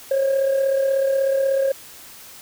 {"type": "tone with amplitude modulation", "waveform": "sine", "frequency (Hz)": 542, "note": "C#5", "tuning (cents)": -39, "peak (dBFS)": -12, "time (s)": [0.11, 1.72], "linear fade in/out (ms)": 5, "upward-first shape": "sine", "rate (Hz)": 36.4, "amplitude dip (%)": 55, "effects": ["tanh soft clip ceiling -14 dBFS", "white hiss -42 dBFS RMS until 2.41 s"]}